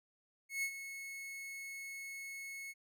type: tone with ADSR envelope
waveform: 45% pulse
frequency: 2190 Hz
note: C#7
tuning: 22 cents flat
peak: -33 dBFS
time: 0.49-2.74 s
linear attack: 140 ms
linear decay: 72 ms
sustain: -11 dB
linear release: 37 ms
effects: none